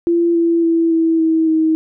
sine tone with pitch steps, 340.6 / 335.9 / 331.3 / 326.7 / 322.2 / 317.8 Hz, F4 / E4 / E4 / E4 / E4 / D#4, -43 / +33 / +9 / -15 / -39 / +37 cents, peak -11 dBFS, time 0.07-1.75 s, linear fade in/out 0 ms, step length 280 ms, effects none

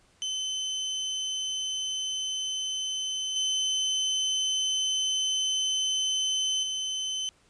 30% pulse tone with level steps, 3056 Hz, G7, 45 cents flat, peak -26 / -22 / -26 dBFS, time 0.22-7.29 s, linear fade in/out 0 ms, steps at 3.36 / 6.63 s, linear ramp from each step 2 ms, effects pink hiss -63 dBFS RMS until 7.49 s + resampled to 22050 Hz

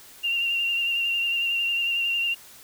sine tone with vibrato, 2771 Hz, F7, 14 cents flat, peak -22 dBFS, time 0.23-2.35 s, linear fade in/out 20 ms, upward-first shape triangle, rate 11 Hz, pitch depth 34 cents each way, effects white hiss -48 dBFS RMS until 2.63 s

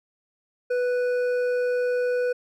sine tone with hard clipping, 493.9 Hz, B4, in tune, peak -23 dBFS, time 0.7-2.33 s, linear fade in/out 10 ms, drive 7 dB, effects none

